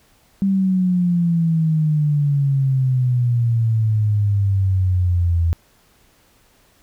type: exponential sweep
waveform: sine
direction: down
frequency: 196.9 to 82.6 Hz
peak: -14 dBFS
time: 0.42-5.53 s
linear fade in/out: 0 ms
effects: pink hiss -56 dBFS RMS until 6.82 s